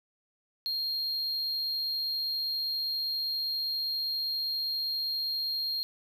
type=tone; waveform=triangle; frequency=4225 Hz; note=C8; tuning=16 cents sharp; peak=-28 dBFS; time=0.66-5.83 s; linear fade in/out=0 ms; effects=none